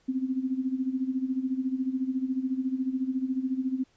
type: tone with tremolo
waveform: sine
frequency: 260.6 Hz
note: C4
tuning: 7 cents flat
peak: -23 dBFS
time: 0.08-3.84 s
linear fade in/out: 10 ms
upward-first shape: sine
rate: 14 Hz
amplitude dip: 75%
effects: pink hiss -66 dBFS RMS until 3.96 s + resampled to 16000 Hz